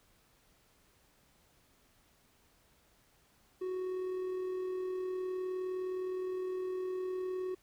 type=tone with amplitude modulation; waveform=triangle; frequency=370 Hz; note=F#4; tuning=in tune; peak=-31 dBFS; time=3.61-7.55 s; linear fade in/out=10 ms; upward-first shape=sine; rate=39.5 Hz; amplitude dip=30%; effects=pink hiss -68 dBFS RMS until 7.62 s